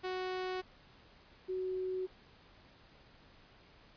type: tone pair in turn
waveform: sawtooth / sine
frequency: 370 / 372.1 Hz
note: F#4 / F#4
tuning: 0 / +10 cents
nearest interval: unison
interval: 10 cents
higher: second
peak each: -32 / -34 dBFS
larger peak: first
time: 0.03-0.62 / 1.48-2.07 s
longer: neither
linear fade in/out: 20 ms
effects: pink hiss -61 dBFS RMS until 3.96 s + resampled to 11025 Hz